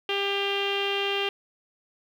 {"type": "tone with low-pass filter", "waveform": "sawtooth", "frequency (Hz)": 398.2, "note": "G4", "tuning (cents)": 27, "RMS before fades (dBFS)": -27, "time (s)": [0.09, 1.29], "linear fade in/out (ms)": 2, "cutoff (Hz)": 3000, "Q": 9.2, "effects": ["9-bit"]}